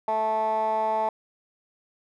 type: tone with band-pass filter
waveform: 15% pulse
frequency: 218.7 Hz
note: A3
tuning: 10 cents flat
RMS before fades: -25 dBFS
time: 0.08-1.09 s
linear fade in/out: 2 ms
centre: 810 Hz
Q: 6
effects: none